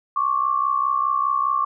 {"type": "tone pair together", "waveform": "sine", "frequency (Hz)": [1092.1, 1157], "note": ["C#6", "D6"], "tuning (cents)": [-26, -26], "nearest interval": "minor second", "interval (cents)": 100, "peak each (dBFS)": -21, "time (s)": [0.16, 1.65], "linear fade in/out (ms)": 5, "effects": []}